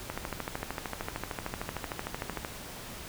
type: click train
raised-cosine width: 0.5 ms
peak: -18 dBFS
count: 32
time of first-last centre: 0.1-2.448 s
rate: 13.2 Hz
effects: pink hiss -43 dBFS RMS until 3.08 s